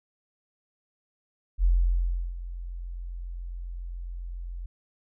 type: tone with ADSR envelope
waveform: sine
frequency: 43.65 Hz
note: F1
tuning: in tune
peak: -17 dBFS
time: 1.58-4.66 s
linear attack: 60 ms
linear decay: 700 ms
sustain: -16 dB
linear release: 5 ms
effects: none